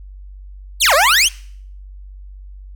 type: exponential two-way sweep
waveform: 20% pulse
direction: down then up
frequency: 4699 to 523.3 to 3422 Hz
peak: -5 dBFS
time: 0.8-1.29 s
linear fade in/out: 20 ms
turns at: 0.94 s
effects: noise-tail reverb RT60 0.6 s tail -23 dB re dry + added 48 Hz sine -33 dBFS peak until 2.75 s